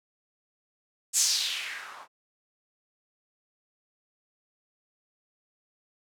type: noise with low-pass filter sweep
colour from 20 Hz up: violet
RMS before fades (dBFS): -29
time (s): 1.13-2.08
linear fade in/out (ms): 50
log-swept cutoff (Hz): 7900 to 830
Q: 2.8
effects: none